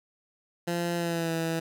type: tone with pitch glide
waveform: 15% pulse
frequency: 172.1 to 164.14 Hz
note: F3 to E3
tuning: -25 to -7 cents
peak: -21 dBFS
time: 0.67-1.6 s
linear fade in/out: 10 ms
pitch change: -82 cents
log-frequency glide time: 0.96-1.32 s
effects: none